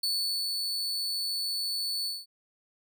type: tone with ADSR envelope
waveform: 40% pulse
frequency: 4453 Hz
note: C#8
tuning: 7 cents sharp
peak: -25 dBFS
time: 0.03-2.26 s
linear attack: 6 ms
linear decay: 440 ms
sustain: -3 dB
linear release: 200 ms
effects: none